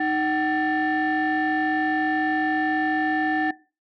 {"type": "tone cluster", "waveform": "sine", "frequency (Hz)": [309.7, 756, 1776], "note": ["D#4", "F#5", "A6"], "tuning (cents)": [-8, 37, 16], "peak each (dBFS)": [-23, -24, -25], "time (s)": [0, 3.51], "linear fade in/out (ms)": 5, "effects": ["noise-tail reverb RT60 0.3 s tail -18 dB re dry", "tanh soft clip ceiling -16 dBFS"]}